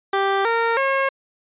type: tone with pitch steps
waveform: 15% pulse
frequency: 392 / 460.8 / 541.7 Hz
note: G4 / A#4 / C#5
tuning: 0 / -20 / -40 cents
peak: -11 dBFS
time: 0.13-1.09 s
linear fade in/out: 5 ms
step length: 320 ms
effects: resampled to 8000 Hz